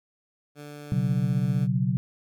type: tone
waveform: 15% pulse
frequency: 146.83 Hz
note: D3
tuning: in tune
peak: -33 dBFS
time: 0.55-1.68 s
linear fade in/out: 50 ms
type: chord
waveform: sine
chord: B suspended second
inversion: none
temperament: just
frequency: 123.47 / 138.9 / 185.21 Hz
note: B2 / C#3 / F#3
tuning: 0 / +4 / +2 cents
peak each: -26 dBFS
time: 0.92-1.97 s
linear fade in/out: 0 ms
effects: none